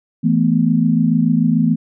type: chord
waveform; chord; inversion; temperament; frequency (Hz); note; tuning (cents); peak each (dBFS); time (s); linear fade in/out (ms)
sine; E suspended fourth; none; equal; 164.81 / 220 / 246.9; E3 / A3 / B3; 0 / 0 / 0; -16; 0.23-1.76; 20
effects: none

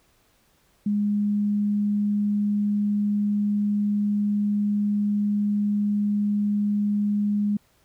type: tone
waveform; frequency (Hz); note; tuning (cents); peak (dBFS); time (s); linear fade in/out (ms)
sine; 206.2; G#3; -12; -20; 0.86-7.57; 5
effects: pink hiss -63 dBFS RMS until 7.84 s

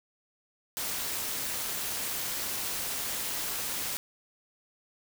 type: noise with amplitude modulation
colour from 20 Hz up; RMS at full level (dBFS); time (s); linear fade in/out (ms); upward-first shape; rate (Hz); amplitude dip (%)
white; -31; 0.77-3.97; 0; sine; 265; 55
effects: none

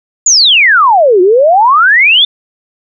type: exponential two-way sweep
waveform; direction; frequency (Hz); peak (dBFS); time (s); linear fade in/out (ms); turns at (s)
sine; down then up; 7170 to 349.2 to 3601; -3; 0.26-2.25; 5; 1.21
effects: none

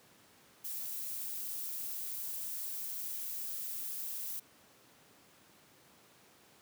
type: noise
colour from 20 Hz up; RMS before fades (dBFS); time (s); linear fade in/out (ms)
violet; -40; 0.64-4.4; 10
effects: pink hiss -62 dBFS RMS until 6.61 s + high-pass 150 Hz 12 dB/octave

